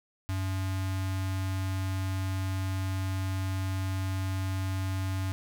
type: tone with notch filter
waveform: square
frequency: 95 Hz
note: F#2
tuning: 46 cents sharp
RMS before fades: -31 dBFS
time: 0.29-5.32 s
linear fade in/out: 0 ms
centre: 470 Hz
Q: 1.4
effects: none